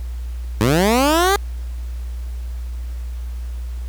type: linear sweep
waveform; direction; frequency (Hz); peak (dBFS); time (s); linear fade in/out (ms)
15% pulse; up; 101.5 to 410; -7; 0.61-1.36; 0
effects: added 60 Hz sine -24 dBFS peak until 3.88 s + pink hiss -48 dBFS RMS until 3.88 s